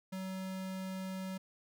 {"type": "tone", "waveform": "square", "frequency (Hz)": 188.8, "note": "F#3", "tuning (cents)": 35, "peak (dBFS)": -39, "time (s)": [0.12, 1.38], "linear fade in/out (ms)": 10, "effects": []}